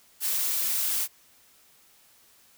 blue noise, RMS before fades -27 dBFS, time 0.2-1.08 s, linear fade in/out 50 ms, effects white hiss -59 dBFS RMS until 2.57 s

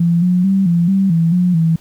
sine tone with pitch steps, 170.1 / 180 / 193.6 / 171 / 193.7 / 165.5 / 179.2 / 163.3 Hz, F3 / F#3 / G3 / F3 / G3 / E3 / F3 / E3, -45 / -47 / -21 / -36 / -20 / +7 / +45 / -16 cents, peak -10 dBFS, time 0-1.76 s, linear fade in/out 5 ms, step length 220 ms, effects pink hiss -48 dBFS RMS until 1.8 s

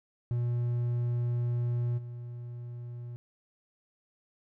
triangle tone with level steps, 120.3 Hz, B2, 45 cents flat, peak -25 / -36 dBFS, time 0.31-3.16 s, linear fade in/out 0 ms, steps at 1.97 s, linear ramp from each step 20 ms, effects none

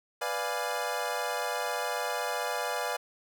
25% pulse chord, B diminished seventh, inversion none, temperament equal with one note detuned, 493.9 / 589.4 / 698.5 / 830.6 Hz, B4 / D5 / F5 / Ab5, 0 / +6 / 0 / 0 cents, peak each -32 dBFS, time 0.21-2.97 s, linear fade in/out 10 ms, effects none

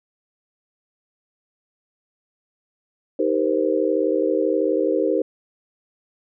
sine chord, C minor seventh, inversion first, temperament just, 314 / 392.4 / 470.9 / 523.3 Hz, Eb4 / G4 / Bb4 / C5, +16 / +2 / +18 / 0 cents, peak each -23 dBFS, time 3.19-5.22 s, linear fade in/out 5 ms, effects none

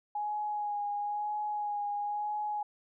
sine tone with vibrato, 830.6 Hz, G#5, in tune, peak -31 dBFS, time 0.15-2.63 s, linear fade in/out 5 ms, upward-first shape sine, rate 1 Hz, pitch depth 21 cents each way, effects none

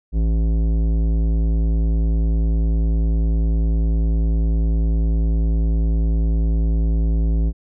sine tone with tanh clipping, 55 Hz, A1, in tune, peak -17 dBFS, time 0.12-7.53 s, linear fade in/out 50 ms, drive 14 dB, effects none

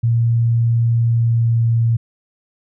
sine tone with pitch glide, 116.54 to 115.53 Hz, A#2 to A#2, 0 to -15 cents, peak -12 dBFS, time 0.03-1.97 s, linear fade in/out 10 ms, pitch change -15 cents, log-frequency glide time 1.01-1.66 s, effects none

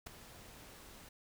pink noise with ADSR envelope, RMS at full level -43 dBFS, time 0.06-1.09 s, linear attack 10 ms, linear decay 6 ms, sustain -12 dB, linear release 6 ms, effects none

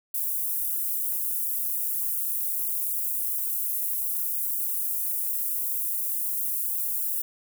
pink high-pass noise, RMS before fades -28 dBFS, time 0.14-7.22 s, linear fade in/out 5 ms, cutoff 12000 Hz, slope 24 dB/octave, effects none

